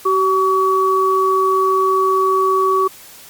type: tone pair together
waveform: sine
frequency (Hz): 381.3 / 1133.7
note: G4 / C#6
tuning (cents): -48 / +39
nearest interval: octave + perfect fifth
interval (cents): 1887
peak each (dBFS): -16 / -14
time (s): 0.05-2.88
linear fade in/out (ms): 10
effects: white hiss -40 dBFS RMS until 3.29 s + Opus 48 kbps